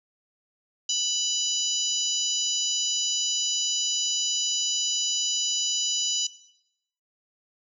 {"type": "harmonic tone", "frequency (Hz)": 987.8, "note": "B5", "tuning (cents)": 0, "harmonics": [3, 4, 5, 6, 7], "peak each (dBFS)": [-28, -33, -32, -29, -28], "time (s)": [0.89, 6.27], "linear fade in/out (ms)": 5, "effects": ["noise-tail reverb RT60 0.8 s tail -18 dB re dry"]}